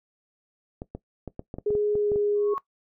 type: clicks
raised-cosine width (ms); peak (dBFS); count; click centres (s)
2; -21; 11; 0.819 / 0.95 / 1.277 / 1.394 / 1.541 / 1.585 / 1.705 / 1.752 / 1.954 / 2.118 / 2.159
type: tone with pitch glide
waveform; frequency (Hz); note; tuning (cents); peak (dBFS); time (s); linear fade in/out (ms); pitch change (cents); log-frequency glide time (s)
sine; 417.1 to 412.8; G#4 to G#4; +7 to -10; -21; 1.66-2.54; 5; -17; 1.95-2.15
type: tone with exponential growth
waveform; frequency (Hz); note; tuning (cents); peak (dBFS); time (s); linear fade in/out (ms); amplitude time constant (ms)
sine; 1102; C#6; -11; -25; 2.35-2.58; 0; 50
effects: noise-tail reverb RT60 0.1 s tail -18 dB re dry